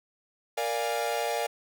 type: chord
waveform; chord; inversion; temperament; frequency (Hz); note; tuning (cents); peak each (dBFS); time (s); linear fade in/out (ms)
45% pulse; Bb dominant seventh; none; equal with one note detuned; 466.2 / 587.3 / 698.5 / 824.4; Bb4 / D5 / F5 / Ab5; 0 / 0 / 0 / -13; -33; 0.57-1.47; 10
effects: none

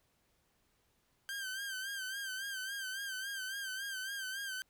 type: tone with vibrato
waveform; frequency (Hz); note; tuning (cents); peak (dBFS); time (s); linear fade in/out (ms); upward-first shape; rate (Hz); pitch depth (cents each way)
sawtooth; 1568; G6; 0; -35; 1.29-4.62; 0; sine; 3.6; 65
effects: pink hiss -75 dBFS RMS until 4.69 s

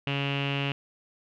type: tone with low-pass filter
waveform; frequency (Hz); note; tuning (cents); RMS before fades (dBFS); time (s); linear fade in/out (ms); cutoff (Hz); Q
sawtooth; 140; C#3; +18; -29; 0.07-0.72; 0; 2800; 8.2
effects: none

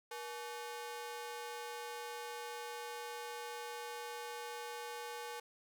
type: ring-modulated tone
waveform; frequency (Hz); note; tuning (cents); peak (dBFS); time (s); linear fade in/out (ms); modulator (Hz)
sawtooth; 665; E5; +15; -36; 0.11-5.4; 5; 189
effects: none

